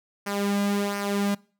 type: tone with flanger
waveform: sawtooth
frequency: 201.9 Hz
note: G#3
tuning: 49 cents flat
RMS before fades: -26 dBFS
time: 0.26-1.35 s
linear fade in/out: 10 ms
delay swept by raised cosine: 0.26 to 2.26 ms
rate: 1.4 Hz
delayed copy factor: -0.6
effects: noise-tail reverb RT60 0.4 s tail -23 dB re dry